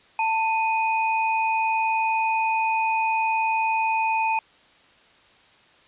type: tone pair together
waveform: sine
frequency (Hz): 890.2 / 2489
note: A5 / D#7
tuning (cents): +20 / 0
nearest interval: octave + tritone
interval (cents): 1780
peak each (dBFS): -21 / -26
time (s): 0.19-4.39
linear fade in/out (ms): 2
effects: white hiss -55 dBFS RMS until 5.87 s + resampled to 8000 Hz